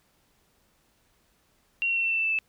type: tone with pitch steps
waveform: sine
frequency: 2747 / 2730 / 2712 / 2695 / 2678 / 2661 / 2644 / 2627 Hz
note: F7 / F7 / E7 / E7 / E7 / E7 / E7 / E7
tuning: -29 / -40 / +49 / +38 / +27 / +16 / +5 / -7 cents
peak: -23 dBFS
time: 1.82-2.388 s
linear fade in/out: 0 ms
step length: 71 ms
effects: pink hiss -67 dBFS RMS until 2.48 s